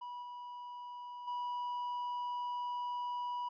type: tone with level steps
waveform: triangle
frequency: 977 Hz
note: B5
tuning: 19 cents flat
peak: -40 / -42 / -34 dBFS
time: 0.01-3.49 s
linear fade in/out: 10 ms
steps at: 0.22 / 1.27 s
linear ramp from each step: 10 ms
effects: resampled to 11025 Hz